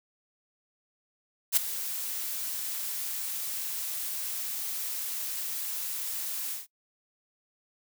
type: noise with ADSR envelope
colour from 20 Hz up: blue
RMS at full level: -20 dBFS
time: 1.52-6.67 s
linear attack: 48 ms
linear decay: 9 ms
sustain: -14 dB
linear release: 150 ms
effects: noise-tail reverb RT60 0.1 s tail -22 dB re dry